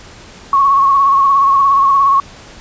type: tone with vibrato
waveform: sine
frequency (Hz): 1102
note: C#6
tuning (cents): -11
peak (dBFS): -7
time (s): 0.53-2.2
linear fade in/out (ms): 2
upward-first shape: sine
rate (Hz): 17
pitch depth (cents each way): 41
effects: pink hiss -37 dBFS RMS until 2.6 s + resampled to 16000 Hz